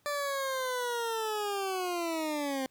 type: linear sweep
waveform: 20% pulse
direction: down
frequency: 587.3 to 260 Hz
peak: -26 dBFS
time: 0.06-2.66 s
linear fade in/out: 0 ms
effects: pink hiss -69 dBFS RMS until 2.7 s + high-pass 80 Hz 12 dB/octave